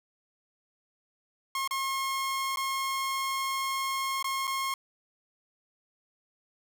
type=tone with dropouts; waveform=sawtooth; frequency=1077 Hz; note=C6; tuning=50 cents sharp; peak=-25 dBFS; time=1.55-4.74 s; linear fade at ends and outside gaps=2 ms; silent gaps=1.676-1.709 / 2.56-2.571 / 4.227-4.243 / 4.471-4.476 s; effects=none